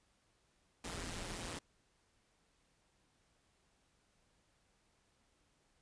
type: noise with amplitude modulation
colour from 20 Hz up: pink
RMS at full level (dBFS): -41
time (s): 0.84-1.59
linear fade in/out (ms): 5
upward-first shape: sine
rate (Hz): 173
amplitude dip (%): 70
effects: pink hiss -75 dBFS RMS until 5.81 s + resampled to 22050 Hz